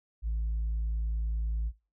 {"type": "tone", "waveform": "sine", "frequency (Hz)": 55, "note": "A1", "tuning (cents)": 0, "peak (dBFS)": -26, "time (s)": [0.22, 1.72], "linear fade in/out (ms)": 50, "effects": ["noise-tail reverb RT60 0.3 s tail -21 dB re dry", "tanh soft clip ceiling -26 dBFS"]}